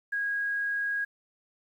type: tone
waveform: sine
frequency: 1643 Hz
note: G#6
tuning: 19 cents flat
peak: -27 dBFS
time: 0.12-1.05 s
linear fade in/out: 10 ms
effects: 10-bit